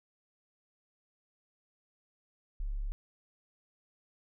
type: tone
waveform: sine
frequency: 35.19 Hz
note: C#1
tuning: 27 cents sharp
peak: -32 dBFS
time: 2.6-2.92 s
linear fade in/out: 0 ms
effects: none